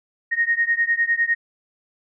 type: beating tone pair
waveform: sine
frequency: 1858 / 1867.9 Hz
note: A#6 / A#6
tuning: -6 / +3 cents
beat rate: 9.9 Hz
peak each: -20 / -21 dBFS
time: 0.31-1.35 s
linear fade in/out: 20 ms
effects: none